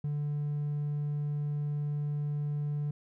triangle tone, 146.83 Hz, D3, in tune, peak -27 dBFS, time 0.04-2.91 s, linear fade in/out 5 ms, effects tanh soft clip ceiling -24 dBFS

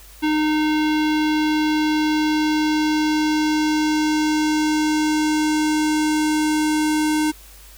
square tone with low-pass filter sweep, 306.7 Hz, D#4, 25 cents flat, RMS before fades -19 dBFS, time 0.22-7.32 s, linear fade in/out 20 ms, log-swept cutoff 3300 to 10000 Hz, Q 1.4, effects added 50 Hz sine -44 dBFS peak until 7.77 s + white hiss -46 dBFS RMS until 7.77 s

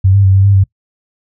sine tone with pitch steps, 95.3 / 99.4 / 95.7 / 97 / 99.7 / 96.6 Hz, G2 / G2 / G2 / G2 / G2 / G2, -48 / +25 / -41 / -18 / +30 / -25 cents, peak -5 dBFS, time 0.04-0.64 s, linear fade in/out 10 ms, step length 100 ms, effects noise-tail reverb RT60 0.1 s tail -22 dB re dry

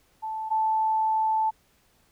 sine tone pair in turn, 877 / 877 Hz, A5 / A5, -6 / -6 cents, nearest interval unison, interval 0 cents, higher neither, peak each -29 / -21 dBFS, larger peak second, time 0.22-0.5 / 0.5-1.51 s, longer second, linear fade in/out 20 ms, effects pink hiss -64 dBFS RMS until 2.11 s

